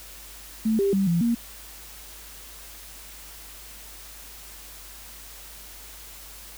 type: tone with pitch steps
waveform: sine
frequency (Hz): 220.1 / 396 / 195.1 / 170.2 / 234.1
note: A3 / G4 / G3 / F3 / A#3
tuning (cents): +1 / +18 / -8 / -44 / +8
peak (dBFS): -19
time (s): 0.65-1.35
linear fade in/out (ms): 10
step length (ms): 140
effects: added 50 Hz sine -48 dBFS peak until 6.57 s + white hiss -44 dBFS RMS until 6.57 s